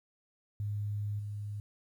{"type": "tone with level steps", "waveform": "sine", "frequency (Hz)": 103.5, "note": "G#2", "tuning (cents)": -5, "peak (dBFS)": [-32, -36], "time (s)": [0.6, 1.6], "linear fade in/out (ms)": 0, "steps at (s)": 1.19, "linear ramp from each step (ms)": 5, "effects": ["11-bit"]}